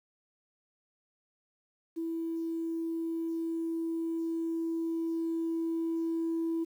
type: tone with level ramp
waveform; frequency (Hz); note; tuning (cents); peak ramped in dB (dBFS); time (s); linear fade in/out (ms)
sine; 329.6; E4; 0; -31 to -27; 1.96-6.65; 20
effects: tanh soft clip ceiling -26 dBFS + 10-bit